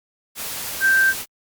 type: tone in noise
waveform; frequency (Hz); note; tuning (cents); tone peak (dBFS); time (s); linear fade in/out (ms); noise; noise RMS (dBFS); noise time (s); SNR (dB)
sine; 1568; G6; 0; -13; 0.8-1.14; 50; white; -29; 0.35-1.26; +13
effects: Opus 48 kbps